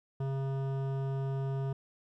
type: tone with hard clipping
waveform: triangle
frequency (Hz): 135.5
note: C#3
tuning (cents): -39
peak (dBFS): -33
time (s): 0.2-1.73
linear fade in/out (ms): 5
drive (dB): 18
effects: none